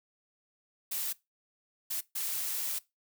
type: noise bursts at uneven times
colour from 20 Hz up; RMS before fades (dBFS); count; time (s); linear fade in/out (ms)
blue; -34; 3; 0.91-1.13 / 1.9-2.01 / 2.15-2.79; 10
effects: noise-tail reverb RT60 0.2 s tail -20 dB re dry